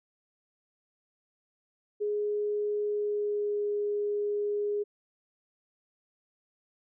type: tone with pitch glide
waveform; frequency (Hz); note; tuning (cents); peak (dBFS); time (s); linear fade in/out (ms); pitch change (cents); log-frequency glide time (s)
sine; 416.4 to 413; G#4 to G#4; +5 to -10; -27; 2-4.84; 20; -15; 2.86-3.65
effects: none